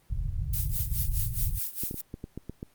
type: low-pass noise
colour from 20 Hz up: pink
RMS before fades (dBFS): -30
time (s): 0.1-1.59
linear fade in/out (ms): 5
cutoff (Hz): 140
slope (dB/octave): 48
type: noise with tremolo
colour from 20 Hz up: violet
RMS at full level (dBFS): -30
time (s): 0.53-2.01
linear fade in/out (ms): 5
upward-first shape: sine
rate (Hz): 4.8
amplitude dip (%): 85
type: clicks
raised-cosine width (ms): 3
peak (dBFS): -23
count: 8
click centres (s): 1.836 / 1.911 / 1.943 / 2.141 / 2.241 / 2.376 / 2.496 / 2.629
effects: pink hiss -64 dBFS RMS until 2.74 s + Opus 24 kbps